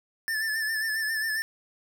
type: tone with vibrato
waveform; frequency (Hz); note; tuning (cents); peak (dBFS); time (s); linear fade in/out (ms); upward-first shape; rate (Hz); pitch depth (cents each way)
square; 1760; A6; 0; -27; 0.28-1.42; 0; sine; 7.4; 46
effects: none